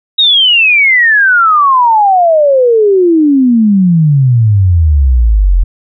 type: exponential sweep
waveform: sine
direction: down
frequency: 3819 to 41.27 Hz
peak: -4 dBFS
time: 0.18-5.64 s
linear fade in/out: 10 ms
effects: none